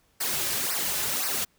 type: noise with flanger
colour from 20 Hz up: white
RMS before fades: -28 dBFS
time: 0.2-1.45 s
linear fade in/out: 10 ms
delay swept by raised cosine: 0.28 to 4.38 ms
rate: 1.9 Hz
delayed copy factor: -0.9
effects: pink hiss -66 dBFS RMS until 1.58 s